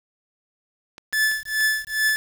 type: clicks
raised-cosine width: 0.2 ms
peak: -22 dBFS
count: 6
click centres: 0.981 / 1.126 / 1.315 / 1.606 / 2.092 / 2.157 s
type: tone with tremolo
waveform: 45% pulse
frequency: 1738 Hz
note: A6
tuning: 22 cents flat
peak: -16 dBFS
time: 1.13-2.16 s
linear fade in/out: 0 ms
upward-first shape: triangle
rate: 2.4 Hz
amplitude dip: 100%
effects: 7-bit